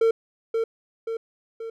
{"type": "tone with echo", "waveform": "triangle", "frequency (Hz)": 453.3, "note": "A#4", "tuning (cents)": -48, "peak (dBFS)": -14, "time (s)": [0.01, 0.11], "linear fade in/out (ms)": 5, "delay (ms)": 530, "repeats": 3, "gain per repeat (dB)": -5, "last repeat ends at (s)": 1.7, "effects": []}